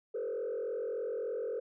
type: tone with frequency modulation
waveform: sine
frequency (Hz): 466.2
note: A#4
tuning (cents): 0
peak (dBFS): -32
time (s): 0.14-1.6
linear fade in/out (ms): 10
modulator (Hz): 43.4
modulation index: 1.3
effects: tanh soft clip ceiling -30 dBFS